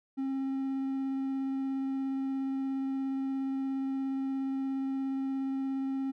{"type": "tone with vibrato", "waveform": "triangle", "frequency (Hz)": 268.7, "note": "C4", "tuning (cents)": 46, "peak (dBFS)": -28, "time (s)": [0.17, 6.12], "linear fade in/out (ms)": 20, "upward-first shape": "sine", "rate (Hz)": 17, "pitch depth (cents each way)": 8, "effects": []}